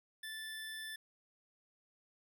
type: tone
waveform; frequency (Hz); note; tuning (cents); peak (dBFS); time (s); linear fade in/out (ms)
25% pulse; 1757; A6; -3; -39; 0.23-0.96; 5
effects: none